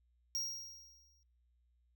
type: tone with exponential decay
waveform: square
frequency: 5620 Hz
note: F8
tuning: 10 cents sharp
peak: -34 dBFS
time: 0.35-1.23 s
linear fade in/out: 0 ms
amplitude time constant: 190 ms
effects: noise-tail reverb RT60 0.7 s tail -26 dB re dry + added 60 Hz sine -70 dBFS peak until 1.95 s